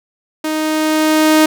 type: tone with level ramp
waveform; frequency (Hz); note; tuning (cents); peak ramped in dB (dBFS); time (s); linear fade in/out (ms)
sawtooth; 311.1; D#4; 0; -13 to -3; 0.44-1.46; 5
effects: none